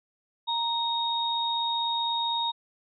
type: tone pair together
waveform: sine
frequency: 932.3 / 3732 Hz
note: A#5 / A#7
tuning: 0 / +1 cents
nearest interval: 2 octaves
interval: 2401 cents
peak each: -28 dBFS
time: 0.47-2.52 s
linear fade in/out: 20 ms
effects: none